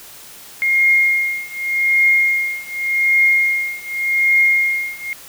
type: tone with tremolo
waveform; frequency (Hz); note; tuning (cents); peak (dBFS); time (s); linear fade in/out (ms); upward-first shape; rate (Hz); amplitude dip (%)
sine; 2136; C7; +35; -9; 0.62-5.13; 0; triangle; 0.86; 95
effects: white hiss -39 dBFS RMS until 5.28 s